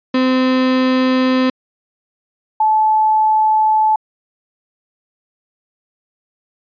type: tone pair in turn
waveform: 35% pulse / sine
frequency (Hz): 257.7 / 866.8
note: C4 / A5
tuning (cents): -26 / -26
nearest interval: octave + major sixth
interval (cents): 2100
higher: second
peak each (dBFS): -10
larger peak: neither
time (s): 0.14-1.5 / 2.6-3.96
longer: neither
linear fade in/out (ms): 5
effects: resampled to 11025 Hz